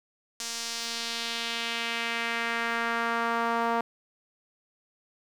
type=tone with band-pass filter sweep; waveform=sawtooth; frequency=232.1 Hz; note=A#3; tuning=7 cents flat; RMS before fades=-30 dBFS; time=0.4-3.81 s; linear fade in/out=2 ms; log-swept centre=6300 to 920 Hz; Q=1.6; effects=9-bit